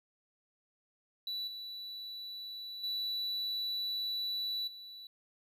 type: tone with level steps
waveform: triangle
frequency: 3951 Hz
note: B7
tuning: in tune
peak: -34 / -40 / -32 / -45 dBFS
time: 1.27-5.07 s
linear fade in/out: 2 ms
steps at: 1.47 / 2.83 / 4.67 s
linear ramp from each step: 10 ms
effects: none